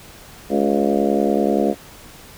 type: harmonic tone with a mistuned harmonic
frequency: 70.3 Hz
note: C#2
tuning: 25 cents sharp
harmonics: 3 / 4 / 5 / 6 / 7 / 8 / 9 / 10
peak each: -21 / -22 / -23 / -24 / -24 / -25 / -26 / -26 dBFS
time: 0.49-1.75 s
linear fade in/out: 50 ms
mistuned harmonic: 6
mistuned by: -34 cents
effects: pink hiss -42 dBFS RMS until 2.37 s